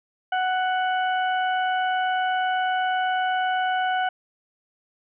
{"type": "harmonic tone", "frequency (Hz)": 742, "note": "F#5", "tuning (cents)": 5, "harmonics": [1, 2, 3, 4], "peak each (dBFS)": [-22, -27, -40, -35], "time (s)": [0.32, 4.09], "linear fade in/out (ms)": 5, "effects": []}